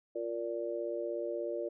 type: chord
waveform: sine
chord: Bb major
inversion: second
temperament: just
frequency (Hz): 349.6 / 466.2 / 582.7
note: F4 / Bb4 / D5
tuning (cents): +2 / 0 / -14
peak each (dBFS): -38 / -39 / -37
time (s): 0.15-1.69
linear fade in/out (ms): 10
effects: none